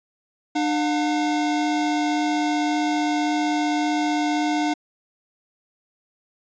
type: tone pair together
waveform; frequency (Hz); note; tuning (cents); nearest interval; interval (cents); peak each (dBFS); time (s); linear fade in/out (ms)
square; 300.3 / 719.2; D4 / F#5; +39 / -49; octave + minor third; 1512; -22 / -26; 0.55-4.74; 10
effects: resampled to 16000 Hz